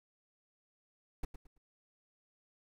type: noise with echo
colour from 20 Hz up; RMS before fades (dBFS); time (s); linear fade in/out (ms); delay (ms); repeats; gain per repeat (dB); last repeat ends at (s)
brown; -35; 1.23-1.25; 5; 110; 3; -11; 1.58
effects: none